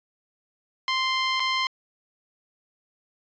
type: tone with dropouts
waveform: 15% pulse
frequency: 1045 Hz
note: C6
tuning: 2 cents flat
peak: -16 dBFS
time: 0.88-1.67 s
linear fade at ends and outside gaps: 1 ms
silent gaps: 1.397-1.402 s
effects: resampled to 16000 Hz